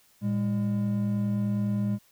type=tone pair together; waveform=triangle; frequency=113.4 / 203.1 Hz; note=A#2 / G#3; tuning=-47 / -38 cents; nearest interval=minor seventh; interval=1009 cents; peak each=-27 / -24 dBFS; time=0.21-1.99 s; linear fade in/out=50 ms; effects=white hiss -62 dBFS RMS until 2.11 s

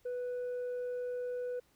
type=tone; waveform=sine; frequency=493.9 Hz; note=B4; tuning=in tune; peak=-32 dBFS; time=0.05-1.6 s; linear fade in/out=10 ms; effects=tanh soft clip ceiling -34 dBFS + pink hiss -70 dBFS RMS until 1.75 s

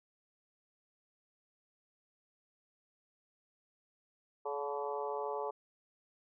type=harmonic tone with a mistuned harmonic; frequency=142.8 Hz; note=D3; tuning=48 cents flat; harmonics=3 / 4 / 5 / 6 / 7 / 8; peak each=-39 / -42 / -45 / -41 / -45 / -46 dBFS; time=4.45-5.51 s; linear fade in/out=10 ms; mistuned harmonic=6; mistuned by=+25 cents; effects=none

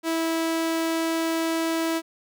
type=tone; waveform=sawtooth; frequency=327.1 Hz; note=E4; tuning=13 cents flat; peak=-19 dBFS; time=0.03-2.02 s; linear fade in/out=50 ms; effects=none

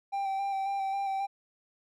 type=tone with vibrato; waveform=triangle; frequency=784 Hz; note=G5; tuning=in tune; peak=-27 dBFS; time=0.12-1.27 s; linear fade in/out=20 ms; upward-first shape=square; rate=3.7 Hz; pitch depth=18 cents each way; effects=none

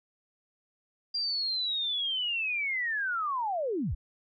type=linear sweep; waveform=sine; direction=down; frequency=4800 to 36.71 Hz; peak=-28 dBFS; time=1.14-3.95 s; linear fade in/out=10 ms; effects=none

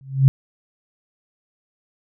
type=tone with exponential growth; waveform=sine; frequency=134.8 Hz; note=C#3; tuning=48 cents flat; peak=-5 dBFS; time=0.01-0.28 s; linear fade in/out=0 ms; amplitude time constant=58 ms; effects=none

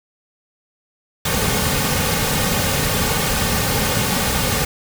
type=noise with comb filter; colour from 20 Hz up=pink; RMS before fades=-19 dBFS; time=1.25-4.65 s; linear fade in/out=5 ms; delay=3 ms; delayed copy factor=-0.6; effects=none

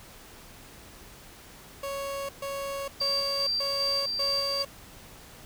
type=tone bursts; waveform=30% pulse; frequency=554.4 Hz; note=C#5; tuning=in tune; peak=-29 dBFS; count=5; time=1.83-4.65 s; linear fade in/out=5 ms; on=460 ms; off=130 ms
type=tone with tremolo; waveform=sine; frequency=4699 Hz; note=D8; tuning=in tune; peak=-25 dBFS; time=3-4.63 s; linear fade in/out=10 ms; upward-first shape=square; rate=2.5 Hz; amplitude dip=30%
effects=pink hiss -49 dBFS RMS until 5.45 s

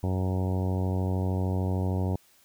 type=harmonic tone; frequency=93.2 Hz; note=F#2; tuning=13 cents sharp; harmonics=1 / 2 / 3 / 4 / 5 / 6 / 7 / 8 / 9 / 10; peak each=-26 / -32 / -36 / -38 / -40 / -42 / -43 / -44 / -45 / -46 dBFS; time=0.03-2.16 s; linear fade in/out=5 ms; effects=white hiss -61 dBFS RMS until 2.44 s

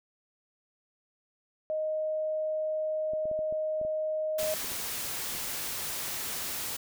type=tone; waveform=sine; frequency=622.3 Hz; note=D#5; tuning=in tune; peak=-28 dBFS; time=1.7-4.54 s; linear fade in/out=0 ms
type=clicks; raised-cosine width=2 ms; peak=-32 dBFS; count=11; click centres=3.135 / 3.255 / 3.314 / 3.391 / 3.525 / 3.814 / 3.85 / 4.43 / 4.644 / 4.718 / 5.35 s
type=noise; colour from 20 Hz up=white; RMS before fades=-35 dBFS; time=4.38-6.77 s; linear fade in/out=10 ms
effects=none

